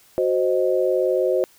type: chord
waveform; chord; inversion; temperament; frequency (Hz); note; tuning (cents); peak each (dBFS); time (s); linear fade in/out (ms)
sine; C diminished; second; equal; 370 / 523.3 / 622.3; Gb4 / C5 / Eb5; 0 / 0 / 0; -21 / -20 / -24; 0.18-1.44; 0
effects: white hiss -54 dBFS RMS until 1.58 s